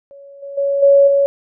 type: tone with level steps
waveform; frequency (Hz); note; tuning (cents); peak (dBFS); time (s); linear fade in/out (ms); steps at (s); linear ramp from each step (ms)
sine; 559; C#5; +14; -36 / -27 / -14 / -6 / -10; 0.11-1.26; 0; 0.42 / 0.57 / 0.82 / 1.07; 10
effects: none